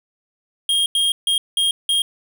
square tone bursts at uneven times, 3236 Hz, G#7, 46 cents flat, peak -16 dBFS, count 5, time 0.69-0.86 / 0.95-1.12 / 1.27-1.38 / 1.57-1.71 / 1.89-2.02 s, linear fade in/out 2 ms, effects none

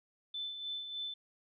sine tone with tremolo, 3521 Hz, A7, in tune, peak -36 dBFS, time 0.34-1.14 s, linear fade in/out 5 ms, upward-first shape sine, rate 3.3 Hz, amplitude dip 50%, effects none

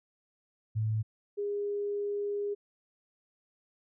sine tone pair in turn, 109.2 / 408.3 Hz, A2 / G#4, -13 / -29 cents, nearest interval octave + major seventh, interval 2284 cents, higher second, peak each -27 / -30 dBFS, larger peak first, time 0.75-1.03 / 1.37-2.55 s, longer second, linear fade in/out 20 ms, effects none

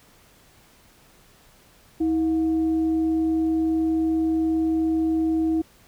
sine tone with frequency modulation, 321.4 Hz, E4, 44 cents flat, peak -19 dBFS, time 2-5.62 s, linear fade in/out 10 ms, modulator 395 Hz, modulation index 0.21, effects pink hiss -55 dBFS RMS until 5.87 s

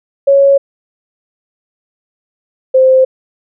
sine tone pair in turn, 554.4 / 521.5 Hz, C#5 / C5, 0 / -6 cents, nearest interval minor second, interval 106 cents, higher first, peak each -4 dBFS, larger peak neither, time 0.27-0.58 / 2.74-3.05 s, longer neither, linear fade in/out 10 ms, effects none

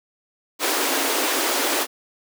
pink high-pass noise, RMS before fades -22 dBFS, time 0.59-1.87 s, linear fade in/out 50 ms, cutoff 260 Hz, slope 96 dB/octave, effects none

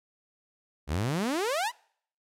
sawtooth exponential sweep, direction up, 66.2 to 1039 Hz, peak -23 dBFS, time 0.87-1.72 s, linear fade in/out 50 ms, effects noise-tail reverb RT60 0.6 s tail -25 dB re dry + low-pass 12000 Hz 12 dB/octave

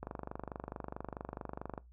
click train, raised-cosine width 1 ms, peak -26 dBFS, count 44, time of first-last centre 0.03-1.778 s, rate 24.6 Hz, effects noise-tail reverb RT60 0.2 s tail -20 dB re dry + added 60 Hz sine -55 dBFS peak until 1.92 s

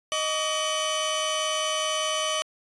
sawtooth tone cluster, 622 / 1139 / 3020 Hz, D#5 / C#6 / F#7, -1 / +47 / +35 cents, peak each -25 / -27 / -25 dBFS, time 0.12-2.42 s, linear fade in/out 0 ms, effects resampled to 22050 Hz

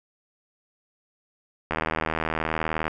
click train, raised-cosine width 0.5 ms, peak -10 dBFS, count 94, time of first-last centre 1.71-2.88 s, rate 79.5 Hz, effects none

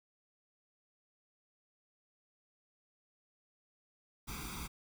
pink noise with comb filter, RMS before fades -43 dBFS, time 4.27-4.68 s, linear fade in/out 20 ms, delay 0.84 ms, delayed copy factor +0.95, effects none

